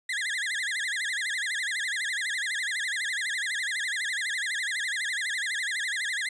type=tone with vibrato; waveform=35% pulse; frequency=1835 Hz; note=A#6; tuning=28 cents flat; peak=-26 dBFS; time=0.09-6.29 s; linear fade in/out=5 ms; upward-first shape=sine; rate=12 Hz; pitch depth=220 cents each way; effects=resampled to 22050 Hz